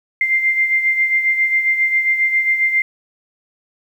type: beating tone pair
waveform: sine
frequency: 2093 / 2100.4 Hz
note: C7 / C7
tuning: 0 / +6 cents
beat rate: 7.4 Hz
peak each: -14 / -22 dBFS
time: 0.21-2.82 s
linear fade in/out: 2 ms
effects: 8-bit